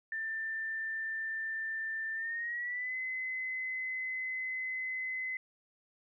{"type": "tone with pitch glide", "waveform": "sine", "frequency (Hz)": [1784, 2037], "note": ["A6", "C7"], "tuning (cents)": [23, -47], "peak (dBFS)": -34, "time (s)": [0.12, 5.37], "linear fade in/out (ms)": 2, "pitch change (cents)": 230, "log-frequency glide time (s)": [2.14, 2.96], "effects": []}